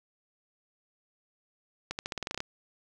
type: accelerating click train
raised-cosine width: 0.2 ms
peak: -16 dBFS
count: 11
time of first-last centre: 1.91-2.404 s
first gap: 79 ms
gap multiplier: 0.89
effects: none